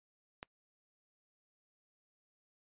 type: click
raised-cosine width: 0.3 ms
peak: -26 dBFS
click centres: 0.429 s
effects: noise-tail reverb RT60 0.1 s tail -25 dB re dry + resampled to 8000 Hz